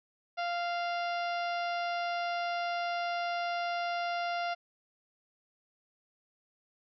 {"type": "harmonic tone", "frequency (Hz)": 695, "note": "F5", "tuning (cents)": -9, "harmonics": [1, 2, 3, 4, 5, 6, 7, 8], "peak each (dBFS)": [-32, -38, -43, -44, -49, -51, -49, -54], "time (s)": [0.37, 4.55], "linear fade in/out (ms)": 20, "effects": []}